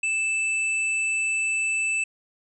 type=tone; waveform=square; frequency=2637 Hz; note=E7; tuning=in tune; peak=-23 dBFS; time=0.03-2.04 s; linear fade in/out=5 ms; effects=resampled to 22050 Hz